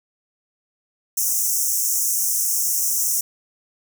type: high-pass noise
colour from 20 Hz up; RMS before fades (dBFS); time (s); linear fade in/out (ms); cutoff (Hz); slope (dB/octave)
pink; -21; 1.17-3.21; 5; 5600; 96
effects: none